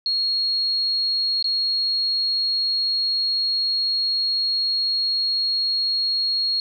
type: tone with dropouts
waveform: sine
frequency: 4294 Hz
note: C8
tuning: 44 cents sharp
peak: -19 dBFS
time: 0.06-6.6 s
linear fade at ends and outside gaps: 1 ms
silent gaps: 1.426-1.443 s
effects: none